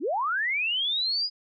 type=linear sweep; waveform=sine; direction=up; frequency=230.8 to 4998 Hz; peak=-24 dBFS; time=0-1.3 s; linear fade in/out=50 ms; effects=none